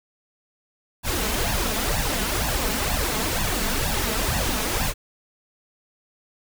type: noise with flanger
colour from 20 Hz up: pink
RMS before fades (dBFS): -24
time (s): 1.03-4.94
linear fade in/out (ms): 50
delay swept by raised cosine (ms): 1.1 to 4.7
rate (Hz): 2.1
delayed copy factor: +0.8
effects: none